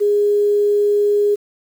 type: tone with quantisation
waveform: sine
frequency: 412.1 Hz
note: G#4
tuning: 13 cents flat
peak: -12 dBFS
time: 0-1.36 s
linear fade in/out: 20 ms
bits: 7
effects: none